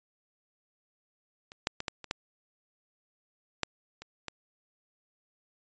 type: clicks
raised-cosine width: 0.2 ms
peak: -29 / -10 / -17 / -14 / -25 / -13 / -10 / -26 / -19 dBFS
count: 9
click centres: 1.519 / 1.671 / 1.804 / 1.882 / 2.043 / 2.111 / 3.633 / 4.02 / 4.283 s
effects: resampled to 16000 Hz